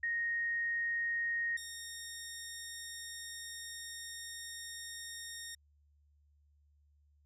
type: tone pair in turn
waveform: sine / 10% pulse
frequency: 1864.7 / 1849.7 Hz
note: A#6 / A#6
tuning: 0 / -14 cents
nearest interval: unison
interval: 14 cents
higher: first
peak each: -32 / -34 dBFS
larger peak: first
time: 0.03-1.57 / 1.57-5.55 s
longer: second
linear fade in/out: 5 ms
effects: added 73 Hz sine -66 dBFS peak until 7.25 s + low-pass 12000 Hz 12 dB/octave